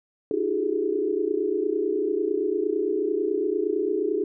sine tone cluster, 300.8 / 328.8 / 362.7 / 393.7 / 422.6 Hz, D4 / E4 / F#4 / G4 / G#4, +42 / -4 / -34 / +8 / +30 cents, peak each -32 / -31 / -29 / -28 / -26 dBFS, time 0.31-4.24 s, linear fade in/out 2 ms, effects none

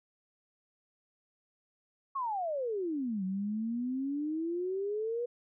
sine exponential two-way sweep, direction down then up, 1125 to 185 to 488.6 Hz, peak -31 dBFS, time 2.15-5.26 s, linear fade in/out 10 ms, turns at 3.24 s, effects none

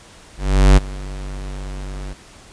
square tone with ADSR envelope, 48.13 Hz, G1, 31 cents flat, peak -6 dBFS, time 0.37-2.14 s, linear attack 400 ms, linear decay 19 ms, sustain -21 dB, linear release 18 ms, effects pink hiss -44 dBFS RMS until 2.52 s + resampled to 22050 Hz

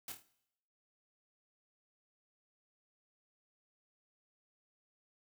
white noise with echo, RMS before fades -44 dBFS, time 0.08-0.12 s, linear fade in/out 2 ms, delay 26 ms, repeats 4, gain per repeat -6 dB, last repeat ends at 0.224 s, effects noise-tail reverb RT60 0.8 s tail -18 dB re dry

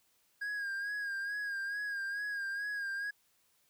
triangle tone with vibrato, 1630 Hz, G#6, 33 cents flat, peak -33 dBFS, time 0.41-3.11 s, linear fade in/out 10 ms, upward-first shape sine, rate 2.3 Hz, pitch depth 48 cents each way, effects white hiss -72 dBFS RMS until 3.69 s

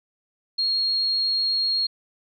sine tone, 4273 Hz, C8, 36 cents sharp, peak -20 dBFS, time 0.58-1.87 s, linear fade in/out 10 ms, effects none

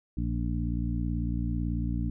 harmonic tone with a mistuned harmonic, 58.1 Hz, A#1, 5 cents flat, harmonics 1 / 2 / 3 / 4 / 5, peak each -30 / -33 / -35 / -36 / -37 dBFS, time 0.17-2.1 s, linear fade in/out 5 ms, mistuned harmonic 5, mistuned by +20 cents, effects none

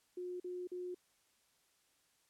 sine tone bursts, 359.8 Hz, F#4, 48 cents flat, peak -40 dBFS, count 3, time 0.17-0.946 s, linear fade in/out 5 ms, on 230 ms, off 43 ms, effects white hiss -74 dBFS RMS until 2.29 s + low-pass 11000 Hz 12 dB/octave

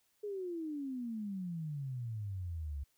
sine exponential sweep, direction down, 423.7 to 67.8 Hz, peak -37 dBFS, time 0.23-2.84 s, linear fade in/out 10 ms, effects white hiss -75 dBFS RMS until 2.97 s

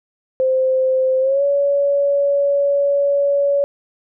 sine tone with pitch glide, 521 to 564.9 Hz, C5 to C#5, -7 to +33 cents, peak -13 dBFS, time 0.4-3.64 s, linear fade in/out 0 ms, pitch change +140 cents, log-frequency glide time 1.2-1.43 s, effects none

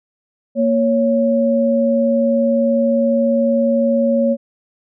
sine tone pair together, 233.1 / 555.7 Hz, A#3 / C#5, 0 / +4 cents, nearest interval octave + minor third, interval 1504 cents, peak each -15 dBFS, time 0.55-4.37 s, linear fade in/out 50 ms, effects none

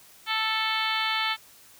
harmonic tone, 440 Hz, A4, in tune, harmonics 2 / 3 / 4 / 5 / 6 / 7 / 8 / 9 / 10, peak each -32 / -31 / -33 / -31 / -36 / -32 / -33 / -38 / -38 dBFS, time 0.26-1.37 s, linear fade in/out 50 ms, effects white hiss -53 dBFS RMS until 1.79 s

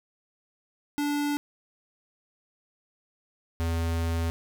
square tone pair in turn, 290.8 / 83.01 Hz, D4 / E2, -17 / +13 cents, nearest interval octave + minor seventh, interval 2170 cents, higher first, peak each -26 dBFS, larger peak neither, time 0.98-1.37 / 3.6-4.3 s, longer second, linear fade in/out 0 ms, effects none

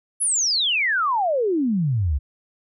sine exponential sweep, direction down, 11000 to 64 Hz, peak -18 dBFS, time 0.2-2.19 s, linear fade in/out 20 ms, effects none

